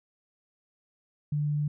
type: tone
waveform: sine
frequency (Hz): 147.9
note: D3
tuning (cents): +13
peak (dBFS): -25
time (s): 1.32-1.68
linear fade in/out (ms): 5
effects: none